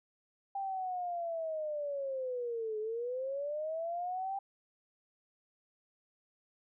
sine linear two-way sweep, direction down then up, 793 to 424.3 to 793 Hz, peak -34 dBFS, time 0.55-4.39 s, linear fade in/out 5 ms, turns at 2.79 s, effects none

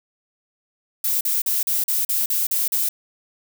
violet noise bursts, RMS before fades -21 dBFS, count 9, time 1.04-2.89 s, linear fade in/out 5 ms, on 170 ms, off 40 ms, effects none

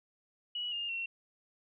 sine tone with pitch steps, 2926 / 2823 / 2724 Hz, F#7 / F7 / F7, -20 / +18 / -44 cents, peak -34 dBFS, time 0.55-1.06 s, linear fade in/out 5 ms, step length 170 ms, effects none

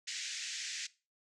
white band-pass noise, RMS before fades -41 dBFS, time 0.07-0.87 s, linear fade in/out 10 ms, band 1700 to 7300 Hz, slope 48 dB/octave, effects noise-tail reverb RT60 0.3 s tail -19 dB re dry

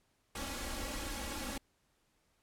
pink noise with comb filter, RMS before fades -40 dBFS, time 0.35-1.58 s, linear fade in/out 5 ms, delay 3.6 ms, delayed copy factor +0.95, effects pink hiss -75 dBFS RMS until 2.42 s + low-pass 12000 Hz 12 dB/octave

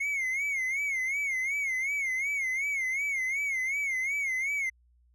triangle tone with vibrato, 2160 Hz, C#7, 45 cents flat, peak -26 dBFS, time 0-4.7 s, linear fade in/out 10 ms, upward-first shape sine, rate 2.7 Hz, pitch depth 110 cents each way, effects added 60 Hz sine -61 dBFS peak until 5.14 s

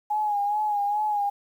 sine tone with vibrato, 830.6 Hz, G#5, in tune, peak -22 dBFS, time 0.1-1.3 s, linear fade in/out 10 ms, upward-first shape sine, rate 2.4 Hz, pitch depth 47 cents each way, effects 9-bit

